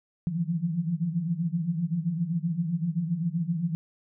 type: tone cluster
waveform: sine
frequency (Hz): 156.2 / 169.5 / 177.2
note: D#3 / E3 / F3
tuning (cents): +7 / +49 / +25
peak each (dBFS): -32 / -28 / -31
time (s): 0.27-3.75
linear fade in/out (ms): 0
effects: none